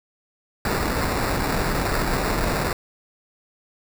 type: noise with sample-and-hold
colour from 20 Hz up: pink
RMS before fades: -23 dBFS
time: 0.65-2.73 s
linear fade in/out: 2 ms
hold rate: 3150 Hz
effects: none